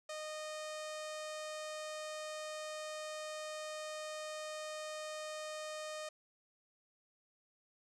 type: tone with low-pass filter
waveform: sawtooth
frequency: 616 Hz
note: D#5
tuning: 17 cents flat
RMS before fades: -44 dBFS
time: 0.09-6.09 s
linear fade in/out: 5 ms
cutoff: 7800 Hz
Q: 1.6
effects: none